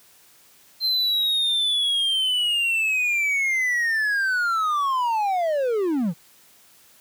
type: linear sweep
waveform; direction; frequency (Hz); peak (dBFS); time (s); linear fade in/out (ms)
triangle; down; 4141 to 150; -18; 0.8-6.14; 50
effects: white hiss -54 dBFS RMS until 7 s + high-pass 60 Hz 12 dB/octave